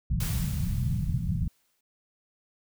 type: low-pass noise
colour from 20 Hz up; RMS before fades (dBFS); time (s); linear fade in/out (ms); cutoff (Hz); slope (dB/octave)
white; -28; 0.1-1.48; 5; 180; 48
type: noise with exponential decay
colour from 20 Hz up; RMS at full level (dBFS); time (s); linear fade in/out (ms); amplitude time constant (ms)
white; -35; 0.2-1.81; 5; 350
effects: none